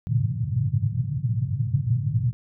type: band-pass noise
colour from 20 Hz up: white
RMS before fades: -24 dBFS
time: 0.07-2.33 s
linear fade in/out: 0 ms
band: 100 to 140 Hz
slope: 48 dB/octave
effects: none